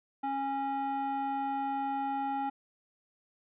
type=tone with band-pass filter; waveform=square; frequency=274.2 Hz; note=C#4; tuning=19 cents flat; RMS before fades=-33 dBFS; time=0.23-2.5 s; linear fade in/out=10 ms; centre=770 Hz; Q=2.5; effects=resampled to 8000 Hz